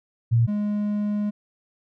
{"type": "tone pair in turn", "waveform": ["sine", "triangle"], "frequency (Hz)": [116.54, 207.7], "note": ["A#2", "G#3"], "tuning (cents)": [0, 0], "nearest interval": "minor seventh", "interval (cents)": 1000, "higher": "second", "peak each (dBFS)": [-15, -20], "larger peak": "first", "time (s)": [[0.31, 0.47], [0.47, 1.31]], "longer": "second", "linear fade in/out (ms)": 20, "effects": []}